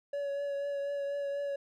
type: tone with vibrato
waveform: triangle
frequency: 565 Hz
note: C#5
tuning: 33 cents sharp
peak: -30 dBFS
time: 0.13-1.56 s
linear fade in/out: 5 ms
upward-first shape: triangle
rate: 4.1 Hz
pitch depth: 22 cents each way
effects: none